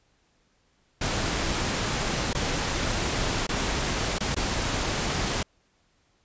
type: noise with dropouts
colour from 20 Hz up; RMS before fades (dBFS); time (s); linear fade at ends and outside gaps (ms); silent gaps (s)
pink; -27; 1.01-5.43; 5; 2.332-2.348 / 3.469-3.49 / 4.185-4.205 / 4.347-4.364
effects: pink hiss -67 dBFS RMS until 6.24 s + resampled to 16000 Hz